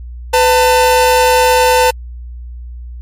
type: tone pair together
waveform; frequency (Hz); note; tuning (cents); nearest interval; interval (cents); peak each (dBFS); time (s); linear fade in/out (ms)
45% pulse; 502.3 / 895; B4 / A5; +29 / +29; minor seventh; 1000; -10; 0.33-1.91; 10
effects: added 60 Hz sine -25 dBFS peak until 3.01 s + MP3 64 kbps